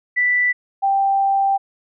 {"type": "tone pair in turn", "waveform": "sine", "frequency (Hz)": [1975.5, 785.7], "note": ["B6", "G5"], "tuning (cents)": [0, 4], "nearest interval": "octave + major third", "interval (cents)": 1596, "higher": "first", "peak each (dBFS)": -14, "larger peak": "neither", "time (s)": [[0.16, 0.53], [0.82, 1.58]], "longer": "second", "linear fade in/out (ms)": 20, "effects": []}